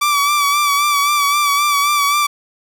sawtooth tone with vibrato, 1157 Hz, D6, 26 cents flat, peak -9 dBFS, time 0.01-2.27 s, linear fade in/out 10 ms, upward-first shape sine, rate 3.8 Hz, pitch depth 40 cents each way, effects none

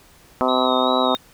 harmonic tone, 128.3 Hz, C3, 34 cents flat, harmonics 2 / 3 / 4 / 5 / 6 / 7 / 8 / 9 / 10, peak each -23 / -27 / -24 / -23 / -26 / -26 / -25 / -28 / -26 dBFS, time 0.41-1.15 s, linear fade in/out 0 ms
sine tone with vibrato, 3790 Hz, A#7, 28 cents sharp, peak -25 dBFS, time 0.48-1.17 s, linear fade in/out 10 ms, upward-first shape sine, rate 2.6 Hz, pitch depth 47 cents each way
effects pink hiss -51 dBFS RMS until 1.33 s

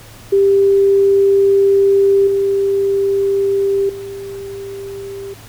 sine tone with level steps, 394.7 Hz, G4, 12 cents sharp, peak -8 / -12 / -25 dBFS, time 0.32-5.34 s, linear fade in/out 10 ms, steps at 2.27 / 3.89 s, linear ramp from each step 5 ms, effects added 109 Hz sine -40 dBFS peak until 5.48 s + pink hiss -40 dBFS RMS until 5.48 s

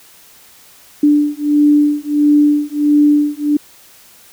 sine beating tone pair, 293.7 / 295.2 Hz, D4 / D4, 0 / +9 cents, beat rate 1.5 Hz, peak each -12 dBFS, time 1.03-3.57 s, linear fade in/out 5 ms, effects white hiss -44 dBFS RMS until 4.32 s

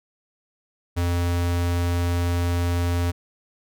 square tone, 87 Hz, F2, 6 cents flat, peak -21 dBFS, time 0.96-3.12 s, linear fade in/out 20 ms, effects none

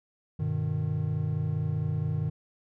triangle chord, G augmented, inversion none, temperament just, 98 / 122.5 / 153.12 Hz, G2 / B2 / D#3, 0 / -14 / -27 cents, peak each -30 / -31 / -27 dBFS, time 0.39-2.3 s, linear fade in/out 10 ms, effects none

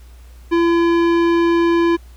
sine tone with tanh clipping, 338.6 Hz, E4, 46 cents sharp, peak -14 dBFS, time 0.51-1.97 s, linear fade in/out 20 ms, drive 17 dB, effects added 60 Hz sine -38 dBFS peak until 2.16 s + pink hiss -52 dBFS RMS until 2.16 s

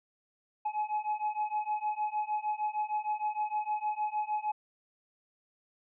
triangle beating tone pair, 844 / 850.5 Hz, G#5 / G#5, +28 / +41 cents, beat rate 6.5 Hz, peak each -32 / -31 dBFS, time 0.65-4.52 s, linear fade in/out 10 ms, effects resampled to 8000 Hz

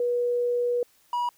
sine / triangle tone pair in turn, 484.8 / 967.4 Hz, B4 / B5, -32 / -36 cents, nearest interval octave, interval 1196 cents, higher second, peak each -22 dBFS, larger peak neither, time 0-0.83 / 1.13-1.29 s, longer first, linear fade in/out 2 ms, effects white hiss -62 dBFS RMS until 1.37 s

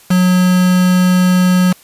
triangle tone with quantisation, 182.1 Hz, F#3, 27 cents flat, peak -6 dBFS, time 0.1-1.73 s, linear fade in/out 10 ms, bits 3, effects white hiss -44 dBFS RMS until 1.83 s + resampled to 32000 Hz

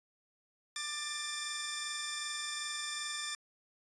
10% pulse tone pair together, 1190.2 / 1774 Hz, D6 / A6, +23 / +14 cents, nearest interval perfect fifth, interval 691 cents, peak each -33 / -29 dBFS, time 0.76-3.35 s, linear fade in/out 2 ms, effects resampled to 22050 Hz

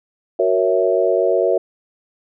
sine chord, F# dominant seventh, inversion none, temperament equal, 370 / 466.2 / 554.4 / 659.3 Hz, F#4 / A#4 / C#5 / E5, 0 / 0 / 0 / 0 cents, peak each -19 dBFS, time 0.39-1.58 s, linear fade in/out 5 ms, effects none

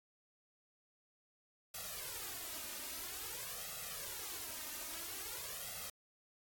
white noise with flanger, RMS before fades -45 dBFS, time 1.74-5.9 s, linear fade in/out 5 ms, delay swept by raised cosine 1.5 to 3.3 ms, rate 0.5 Hz, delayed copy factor +0.9, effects AAC 64 kbps

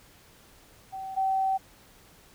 sine tone pair in turn, 768 / 768 Hz, G5 / G5, -36 / -36 cents, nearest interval unison, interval 0 cents, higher neither, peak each -34 / -23 dBFS, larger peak second, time 0.92-1.16 / 1.16-1.58 s, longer second, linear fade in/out 20 ms, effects pink hiss -56 dBFS RMS until 2.34 s

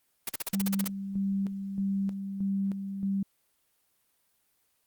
white noise bursts, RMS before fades -31 dBFS, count 10, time 0.27-0.878 s, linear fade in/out 5 ms, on 23 ms, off 42 ms
sine tone with tremolo, 196 Hz, G3, in tune, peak -26 dBFS, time 0.53-3.23 s, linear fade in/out 5 ms, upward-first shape square, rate 1.6 Hz, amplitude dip 55%
effects white hiss -72 dBFS RMS until 4.86 s + Opus 32 kbps

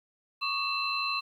sine tone cluster, 1110 / 1202 / 2668 / 4077 Hz, C#6 / D6 / E7 / C8, +2 / +40 / +20 / -46 cents, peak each -33 / -39 / -32 / -33 dBFS, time 0.41-1.21 s, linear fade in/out 20 ms, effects 10-bit

